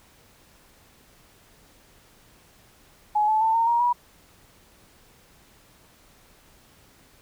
sine tone with pitch steps, 843 / 866.7 / 891.1 / 916.1 / 941.9 / 968.4 Hz, G#5 / A5 / A5 / A#5 / A#5 / B5, +26 / -26 / +22 / -30 / +18 / -34 cents, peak -18 dBFS, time 3.15-3.93 s, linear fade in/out 10 ms, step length 130 ms, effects pink hiss -56 dBFS RMS until 7.21 s

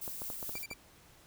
violet noise with tremolo, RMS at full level -40 dBFS, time 0.01-0.64 s, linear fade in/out 10 ms, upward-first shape triangle, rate 4.8 Hz, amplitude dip 30%
clicks, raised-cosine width 1 ms, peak -29 dBFS, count 7, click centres 0.078 / 0.219 / 0.302 / 0.428 / 0.494 / 0.554 / 0.713 s
sawtooth tone bursts, 2342 Hz, D7, 5 cents flat, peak -37 dBFS, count 3, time 0.55-0.737 s, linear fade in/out 5 ms, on 35 ms, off 41 ms
effects pink hiss -60 dBFS RMS until 1.26 s

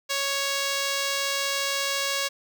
5% pulse tone, 554.4 Hz, C#5, in tune, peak -13 dBFS, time 0.09-2.29 s, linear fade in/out 20 ms, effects none

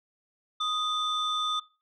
sine tone pair together, 1246 / 3541 Hz, D#6 / A7, +2 / +10 cents, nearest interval octave + tritone, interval 1808 cents, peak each -27 dBFS, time 0.6-1.6 s, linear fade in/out 10 ms, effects noise-tail reverb RT60 0.3 s tail -19 dB re dry + tanh soft clip ceiling -23 dBFS

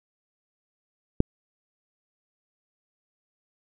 click, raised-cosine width 3 ms, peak -5 dBFS, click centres 1.204 s, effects none

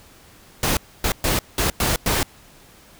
pink noise bursts at uneven times, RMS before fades -20 dBFS, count 6, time 0.63-0.77 / 1.04-1.12 / 1.24-1.39 / 1.58-1.7 / 1.8-1.96 / 2.06-2.23 s, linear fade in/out 2 ms, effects pink hiss -49 dBFS RMS until 2.99 s

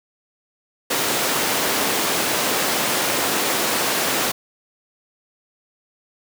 pink high-pass noise, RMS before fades -21 dBFS, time 0.9-4.32 s, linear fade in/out 10 ms, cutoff 290 Hz, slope 12 dB/octave, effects none

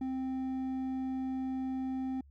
sine tone with hard clipping, 261.6 Hz, C4, in tune, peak -34 dBFS, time 0.01-2.21 s, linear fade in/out 5 ms, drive 5 dB, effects added 70 Hz sine -55 dBFS peak until 2.3 s

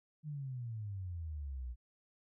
sine exponential sweep, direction down, 155.56 to 58.27 Hz, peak -39 dBFS, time 0.23-1.76 s, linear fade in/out 50 ms, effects none

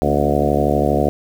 harmonic tone with a mistuned harmonic, 72.4 Hz, D2, 24 cents flat, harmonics 1 / 2 / 3 / 4 / 5 / 6 / 7 / 8 / 9 / 10, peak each -23 / -23 / -23 / -23 / -23 / -23 / -23 / -23 / -23 / -23 dBFS, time 0.02-1.09 s, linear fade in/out 0 ms, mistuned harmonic 3, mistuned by +46 cents, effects 7-bit

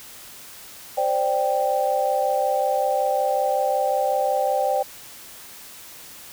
sine chord, C suspended second, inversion none, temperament just, 523.3 / 588.7 / 784.9 Hz, C5 / D5 / G5, 0 / +4 / +2 cents, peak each -24 / -24 / -22 dBFS, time 0.97-4.83 s, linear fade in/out 10 ms, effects white hiss -42 dBFS RMS until 6.32 s

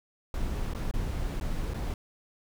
brown noise with dropouts, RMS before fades -31 dBFS, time 0.34-1.94 s, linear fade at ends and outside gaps 2 ms, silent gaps 0.736-0.748 / 0.912-0.938 / 1.4-1.41 / 1.737-1.742 s, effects none

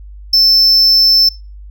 triangle tone, 5300 Hz, E8, 9 cents sharp, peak -5 dBFS, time 0.33-1.29 s, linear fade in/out 5 ms, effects noise-tail reverb RT60 0.3 s tail -24 dB re dry + added 50 Hz sine -30 dBFS peak until 1.7 s

